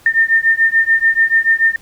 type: beating tone pair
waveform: sine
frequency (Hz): 1807 / 1813.9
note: A6 / A#6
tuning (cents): +46 / -48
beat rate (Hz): 6.9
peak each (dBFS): -13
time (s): 0.06-1.76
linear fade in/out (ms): 2
effects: pink hiss -47 dBFS RMS until 1.81 s